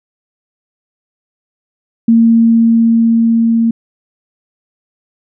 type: tone with level ramp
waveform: sine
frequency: 229 Hz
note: A#3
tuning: 31 cents flat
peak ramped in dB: -4 to -8 dBFS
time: 2.08-3.71 s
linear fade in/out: 5 ms
effects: none